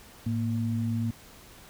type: tone pair together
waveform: sine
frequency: 109.4 / 231.8 Hz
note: A2 / A#3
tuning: -9 / -10 cents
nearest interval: octave + minor second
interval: 1299 cents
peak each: -28 / -29 dBFS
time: 0.26-1.11 s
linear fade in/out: 5 ms
effects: pink hiss -51 dBFS RMS until 1.69 s